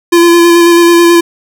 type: tone with vibrato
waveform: square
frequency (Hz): 342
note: F4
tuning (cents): -36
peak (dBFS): -3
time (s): 0.12-1.21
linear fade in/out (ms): 10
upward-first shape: square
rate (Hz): 9.2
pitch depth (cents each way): 14
effects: none